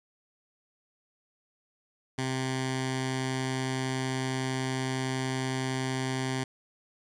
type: tone with notch filter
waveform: 10% pulse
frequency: 130.81 Hz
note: C3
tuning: in tune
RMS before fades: -31 dBFS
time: 2.18-6.44 s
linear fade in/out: 5 ms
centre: 550 Hz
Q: 1.2
effects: resampled to 22050 Hz

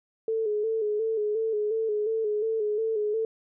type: tone with vibrato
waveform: sine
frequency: 432.9 Hz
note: A4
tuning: 28 cents flat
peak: -24 dBFS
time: 0.28-3.25 s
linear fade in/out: 2 ms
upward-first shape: square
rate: 2.8 Hz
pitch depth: 51 cents each way
effects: none

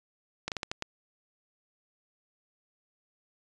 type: slowing click train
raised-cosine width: 0.2 ms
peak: -15 dBFS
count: 6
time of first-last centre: 0.48-0.824 s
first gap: 38 ms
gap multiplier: 1.3
effects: resampled to 22050 Hz

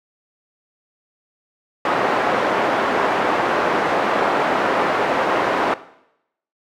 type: band-pass noise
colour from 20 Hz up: pink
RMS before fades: -19 dBFS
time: 1.85-5.74 s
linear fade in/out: 2 ms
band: 440 to 1400 Hz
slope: 12 dB/octave
effects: noise-tail reverb RT60 0.8 s tail -17 dB re dry

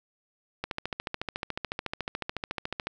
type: click train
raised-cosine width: 0.3 ms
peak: -15 dBFS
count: 32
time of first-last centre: 0.64-2.87 s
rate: 13.9 Hz
effects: none

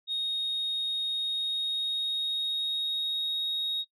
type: tone with pitch glide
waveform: sine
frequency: 3729 to 3759 Hz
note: A#7 to A#7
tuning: 0 to +14 cents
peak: -26 dBFS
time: 0.07-3.85 s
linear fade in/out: 50 ms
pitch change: +14 cents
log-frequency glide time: 1.1-3.39 s
effects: noise-tail reverb RT60 0.1 s tail -23 dB re dry + tanh soft clip ceiling -25 dBFS

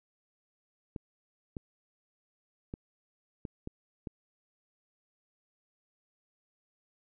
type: clicks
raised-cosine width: 3 ms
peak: -25 dBFS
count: 6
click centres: 0.962 / 1.568 / 2.739 / 3.452 / 3.674 / 4.072 s
effects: none

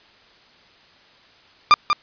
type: tone with echo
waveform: 40% pulse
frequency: 1198 Hz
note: D6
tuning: 34 cents sharp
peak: -7 dBFS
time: 1.71-1.74 s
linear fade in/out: 0 ms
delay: 190 ms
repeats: 1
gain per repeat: -7 dB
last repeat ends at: 1.93 s
effects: white hiss -52 dBFS RMS until 2.02 s + resampled to 11025 Hz

